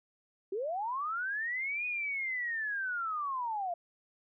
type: linear two-way sweep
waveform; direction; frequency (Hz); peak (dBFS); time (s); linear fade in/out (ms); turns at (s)
sine; up then down; 364 to 2489 to 672; -32; 0.52-3.74; 5; 1.86
effects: none